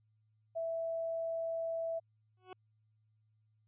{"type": "tone", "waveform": "sine", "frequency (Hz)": 659.3, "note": "E5", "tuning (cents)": 0, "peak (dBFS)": -34, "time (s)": [0.55, 2], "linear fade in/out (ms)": 20}
{"type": "tone with exponential growth", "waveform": "20% pulse", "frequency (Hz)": 370, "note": "F#4", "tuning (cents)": 0, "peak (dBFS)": -38, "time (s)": [2.37, 2.53], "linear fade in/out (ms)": 2, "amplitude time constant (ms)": 34}
{"effects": ["added 108 Hz sine -70 dBFS peak until 3.67 s", "resampled to 8000 Hz"]}